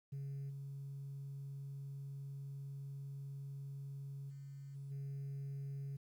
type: tone with level steps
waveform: sine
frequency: 138.59 Hz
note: C#3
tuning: in tune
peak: -39 / -43 / -47 / -44 / -39 dBFS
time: 0.12-5.97 s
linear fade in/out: 10 ms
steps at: 0.49 / 4.29 / 4.74 / 4.9 s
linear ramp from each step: 20 ms
effects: tanh soft clip ceiling -40 dBFS + 12-bit